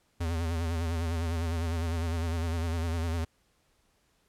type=tone with vibrato; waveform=square; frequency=83 Hz; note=E2; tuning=12 cents sharp; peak=-29 dBFS; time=0.2-3.25 s; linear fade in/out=10 ms; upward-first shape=sine; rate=9.9 Hz; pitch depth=66 cents each way; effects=pink hiss -70 dBFS RMS until 4.28 s + low-pass 12000 Hz 12 dB/octave